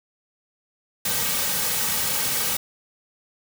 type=noise with comb filter; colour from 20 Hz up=white; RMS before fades=-24 dBFS; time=1.05-2.57 s; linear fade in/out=5 ms; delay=2.9 ms; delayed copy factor=-0.75; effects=none